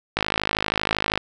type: click train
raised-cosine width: 0.3 ms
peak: -4 dBFS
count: 54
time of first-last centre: 0.17-1.176 s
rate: 52.7 Hz
effects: none